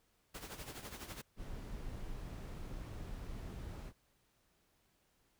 pink noise with tremolo, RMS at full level -46 dBFS, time 0.34-1.22 s, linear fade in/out 10 ms, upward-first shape sine, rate 12 Hz, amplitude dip 65%
brown noise, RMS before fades -45 dBFS, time 1.36-3.93 s, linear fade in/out 50 ms
effects pink hiss -75 dBFS RMS until 5.39 s

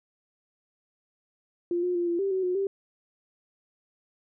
sine tone with pitch steps, 347.6 / 358.4 / 347.8 / 342.8 / 392.5 / 377.1 / 362.3 / 392.4 Hz, F4 / F4 / F4 / F4 / G4 / F#4 / F#4 / G4, -8 / +45 / -7 / -32 / +2 / +33 / -36 / +2 cents, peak -24 dBFS, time 1.71-2.67 s, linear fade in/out 2 ms, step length 120 ms, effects none

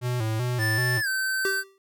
square tone with vibrato, 116.8 Hz, A#2, 4 cents sharp, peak -25 dBFS, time 0.01-1.02 s, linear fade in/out 50 ms, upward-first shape square, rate 2.6 Hz, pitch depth 100 cents each way
square tone with pitch glide, 1760 to 1541 Hz, A6 to G6, 0 to -30 cents, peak -25 dBFS, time 0.58-1.64 s, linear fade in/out 50 ms, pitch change -230 cents, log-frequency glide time 1.01-1.08 s
square tone with exponential decay, 389 Hz, G4, 13 cents flat, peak -24 dBFS, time 1.45-1.78 s, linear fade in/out 1 ms, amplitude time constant 71 ms
effects none

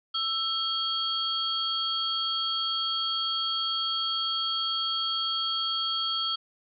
sine tone cluster, 1324 / 3251 / 4460 Hz, E6 / G#7 / C#8, +7 / -38 / +10 cents, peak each -33 / -28 / -33 dBFS, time 0.14-6.36 s, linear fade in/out 10 ms, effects none

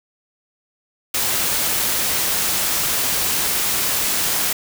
white noise, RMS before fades -20 dBFS, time 1.14-4.53 s, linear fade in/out 5 ms, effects none

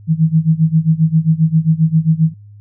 sine tone with tremolo, 160 Hz, D#3, 49 cents sharp, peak -6 dBFS, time 0.07-2.34 s, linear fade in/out 50 ms, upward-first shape sine, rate 7.5 Hz, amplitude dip 90%, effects added 103 Hz sine -36 dBFS peak until 2.6 s

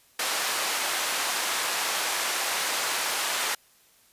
pink band-pass noise, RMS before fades -28 dBFS, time 0.19-3.55 s, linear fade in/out 5 ms, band 800 to 13000 Hz, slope 12 dB/octave, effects white hiss -60 dBFS RMS until 4.12 s + resampled to 32000 Hz

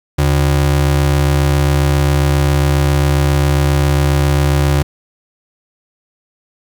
square ring-modulated tone, 110 Hz, A2, in tune, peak -8 dBFS, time 0.18-4.83 s, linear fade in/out 10 ms, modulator 33.7 Hz, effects 8-bit

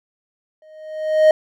triangle tone with exponential growth, 622.3 Hz, D#5, in tune, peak -4 dBFS, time 0.62-1.31 s, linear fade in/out 2 ms, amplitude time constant 150 ms, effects none

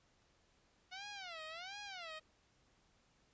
10% pulse tone with vibrato, 719 Hz, F#5, 50 cents flat, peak -38 dBFS, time 0.91-2.2 s, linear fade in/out 20 ms, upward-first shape sine, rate 1.4 Hz, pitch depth 240 cents each way, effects pink hiss -73 dBFS RMS until 3.33 s + resampled to 16000 Hz

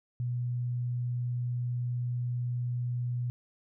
sine tone, 122.3 Hz, B2, 16 cents flat, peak -29 dBFS, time 0.2-3.3 s, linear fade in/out 0 ms, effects none

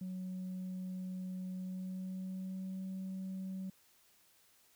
sine tone with pitch glide, 185 to 189.21 Hz, F#3 to F#3, 0 to +39 cents, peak -37 dBFS, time 0.01-3.7 s, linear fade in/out 5 ms, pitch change +39 cents, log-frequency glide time 1.54-2.82 s, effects tanh soft clip ceiling -37 dBFS + white hiss -68 dBFS RMS until 4.75 s

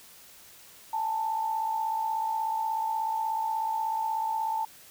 sine tone pair together, 832 / 888.5 Hz, G#5 / A5, +3 / +17 cents, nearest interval minor second, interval 114 cents, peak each -36 / -27 dBFS, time 0.93-4.65 s, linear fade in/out 5 ms, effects white hiss -52 dBFS RMS until 4.9 s

